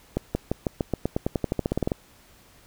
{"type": "accelerating click train", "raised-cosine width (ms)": 2, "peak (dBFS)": -10, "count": 19, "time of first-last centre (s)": [0.17, 1.918], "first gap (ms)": 180, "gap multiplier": 0.92, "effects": ["pink hiss -55 dBFS RMS until 2.66 s"]}